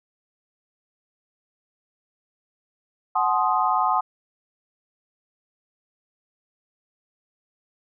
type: chord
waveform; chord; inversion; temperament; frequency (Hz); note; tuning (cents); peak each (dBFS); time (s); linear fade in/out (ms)
sine; F# diminished seventh; none; equal with one note detuned; 740 / 859.4 / 1046.5 / 1244.5; F#5 / A5 / C6 / Eb6; 0 / -41 / 0 / 0; -24; 3.15-4.01; 10
effects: none